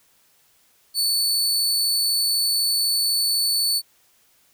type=tone; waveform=sawtooth; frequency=4472 Hz; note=C#8; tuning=14 cents sharp; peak=-16 dBFS; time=0.94-3.82 s; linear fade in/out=50 ms; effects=white hiss -60 dBFS RMS until 4.53 s